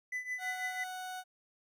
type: tone with tremolo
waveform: triangle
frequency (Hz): 2000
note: B6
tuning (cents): +21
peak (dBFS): -31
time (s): 0.12-0.84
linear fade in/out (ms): 5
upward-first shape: triangle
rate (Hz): 6.1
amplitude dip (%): 85
type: tone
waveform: 30% pulse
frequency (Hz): 740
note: F#5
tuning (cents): 0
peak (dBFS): -37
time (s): 0.38-1.24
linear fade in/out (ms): 50
effects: none